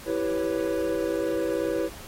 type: chord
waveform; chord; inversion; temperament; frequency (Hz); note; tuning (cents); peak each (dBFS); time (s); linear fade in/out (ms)
triangle; C# half-diminished seventh; first; equal; 329.6 / 392 / 493.9 / 554.4; E4 / G4 / B4 / C#5; 0 / 0 / 0 / 0; -27 / -29 / -27 / -29; 0.05-1.9; 50
effects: pink hiss -44 dBFS RMS until 2.07 s + AAC 48 kbps